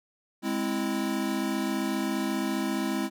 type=chord; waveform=square; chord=Ab augmented; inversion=none; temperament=equal with one note detuned; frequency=206.7 / 261.6 / 329.6 Hz; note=Ab3 / C4 / E4; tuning=-8 / 0 / 0 cents; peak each=-32 dBFS; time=0.42-3.1 s; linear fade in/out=50 ms; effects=none